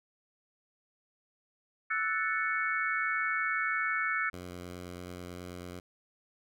sine chord, F# minor seventh, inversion third, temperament equal, 1318.5 / 1480 / 1760 / 2217 Hz, E6 / F#6 / A6 / C#7, 0 / 0 / 0 / 0 cents, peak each -34 dBFS, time 1.9-4.3 s, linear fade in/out 10 ms
10% pulse tone with vibrato, 89.2 Hz, F2, 37 cents sharp, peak -33 dBFS, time 4.33-5.8 s, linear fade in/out 5 ms, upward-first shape sine, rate 2.9 Hz, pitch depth 8 cents each way
effects none

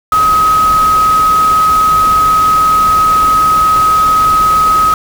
sine tone in noise, 1268 Hz, D#6, 32 cents sharp, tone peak -6 dBFS, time 0.12-4.94 s, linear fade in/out 2 ms, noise pink, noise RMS -22 dBFS, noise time 0.12-4.94 s, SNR +13 dB, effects none

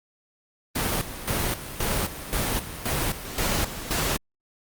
pink noise with tremolo, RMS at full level -25 dBFS, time 0.75-4.17 s, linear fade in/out 10 ms, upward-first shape square, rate 1.9 Hz, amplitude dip 70%, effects Opus 32 kbps

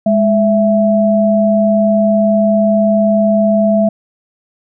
sine tone pair together, 207.7 / 662.3 Hz, G#3 / E5, 0 / +8 cents, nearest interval octave + minor sixth, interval 2008 cents, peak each -11 dBFS, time 0.06-3.89 s, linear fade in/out 5 ms, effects none

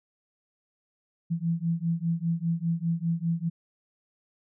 sine beating tone pair, 164.81 / 169.81 Hz, E3 / F3, 0 / -48 cents, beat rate 5 Hz, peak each -28 dBFS, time 1.3-3.5 s, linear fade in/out 20 ms, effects none

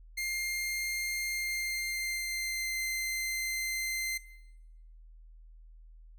sawtooth tone with pitch glide, 2113 to 2079 Hz, C7 to C7, +16 to -12 cents, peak -29 dBFS, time 0.17-4.18 s, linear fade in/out 10 ms, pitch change -28 cents, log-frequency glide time 1.3-2.79 s, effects noise-tail reverb RT60 0.9 s tail -17 dB re dry + added 40 Hz sine -50 dBFS peak until 6.18 s

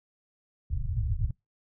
white low-pass noise, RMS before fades -29 dBFS, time 0.7-1.31 s, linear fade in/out 5 ms, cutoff 120 Hz, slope 48 dB/octave, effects noise-tail reverb RT60 0.2 s tail -24 dB re dry

